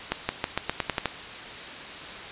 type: accelerating click train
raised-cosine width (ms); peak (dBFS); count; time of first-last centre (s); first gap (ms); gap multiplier
0.3; -8; 9; 0.12-1.057; 170; 0.89
effects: white hiss -38 dBFS RMS until 2.31 s + resampled to 8000 Hz